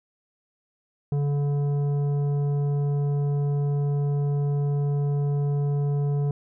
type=tone with tanh clipping; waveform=sine; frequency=143.5 Hz; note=D3; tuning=40 cents flat; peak=-23 dBFS; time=1.12-6.31 s; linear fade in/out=2 ms; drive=10 dB; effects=none